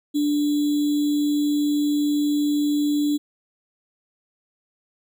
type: tone with sample-and-hold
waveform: sine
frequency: 293.7 Hz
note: D4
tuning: in tune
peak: -18 dBFS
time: 0.14-3.18 s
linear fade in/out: 20 ms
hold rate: 3675 Hz
effects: none